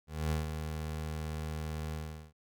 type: tone with ADSR envelope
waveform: 25% pulse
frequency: 77.78 Hz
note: D#2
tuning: in tune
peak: -25 dBFS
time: 0.07-2.33 s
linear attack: 240 ms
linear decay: 150 ms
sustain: -7 dB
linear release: 400 ms
effects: none